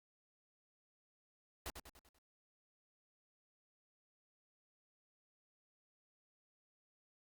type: noise with echo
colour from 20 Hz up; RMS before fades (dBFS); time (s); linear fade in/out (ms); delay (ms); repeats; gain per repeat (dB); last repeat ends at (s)
pink; -44; 1.66-1.7; 0; 97; 5; -6; 2.185
effects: Opus 48 kbps